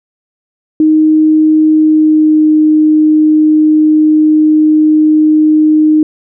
sine tone with pitch glide, 311.1 to 308.2 Hz, D#4 to D#4, 0 to -16 cents, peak -4 dBFS, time 0.8-6.03 s, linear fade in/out 2 ms, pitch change -16 cents, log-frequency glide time 1.72-2.49 s, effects none

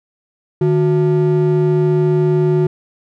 triangle ring-modulated tone, 259.4 Hz, C4, 15 cents flat, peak -6 dBFS, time 0.61-2.67 s, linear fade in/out 5 ms, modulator 107 Hz, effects none

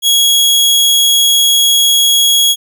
sawtooth tone, 3322 Hz, G#7, in tune, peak -4 dBFS, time 0.02-2.56 s, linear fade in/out 50 ms, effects none

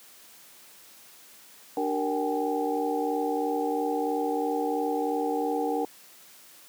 sine tone cluster, 295.4 / 386.7 / 465.5 / 767 / 830 Hz, D4 / G4 / A#4 / G5 / G#5, +10 / -24 / -2 / -38 / -1 cents, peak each -30 / -37 / -29 / -31 / -35 dBFS, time 1.77-5.85 s, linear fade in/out 2 ms, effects white hiss -52 dBFS RMS until 6.68 s + high-pass 150 Hz 12 dB/octave

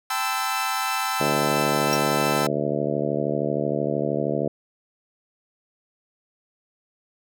sawtooth chord, A minor seventh, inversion third, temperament equal with one note detuned, 784 / 880 / 1019.7 / 1318.5 Hz, G5 / A5 / C6 / E6, 0 / 0 / -45 / 0 cents, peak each -25 / -27 / -27 / -23 dBFS, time 0.1-2.47 s, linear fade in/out 5 ms
harmonic tone, 73 Hz, D2, 10 cents flat, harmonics 2 / 3 / 4 / 5 / 6 / 7 / 8 / 9, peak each -30 / -30 / -30 / -30 / -30 / -30 / -30 / -30 dBFS, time 1.2-4.48 s, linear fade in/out 5 ms
square tone with exponential decay, 5588 Hz, F8, in tune, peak -20 dBFS, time 1.93-2 s, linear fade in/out 0 ms, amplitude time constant 15 ms
effects none

